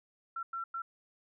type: tone bursts at uneven times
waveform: sine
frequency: 1354 Hz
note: E6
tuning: 46 cents sharp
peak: -35 dBFS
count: 3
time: 0.36-0.43 / 0.53-0.64 / 0.74-0.82 s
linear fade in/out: 5 ms
effects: none